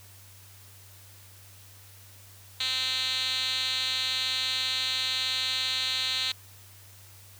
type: tone with band-pass filter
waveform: 5% pulse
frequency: 259 Hz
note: C4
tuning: 17 cents flat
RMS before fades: -29 dBFS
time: 2.6-6.32 s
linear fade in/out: 5 ms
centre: 4100 Hz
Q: 6.5
effects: added 97 Hz sine -52 dBFS peak until 7.39 s + white hiss -53 dBFS RMS until 7.39 s